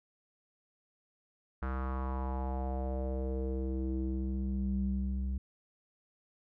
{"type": "tone with low-pass filter sweep", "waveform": "square", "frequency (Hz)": 65.41, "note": "C2", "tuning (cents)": 0, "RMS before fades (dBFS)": -34, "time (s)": [1.62, 5.38], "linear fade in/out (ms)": 5, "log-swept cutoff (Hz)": [1400, 140], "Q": 3.8, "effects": []}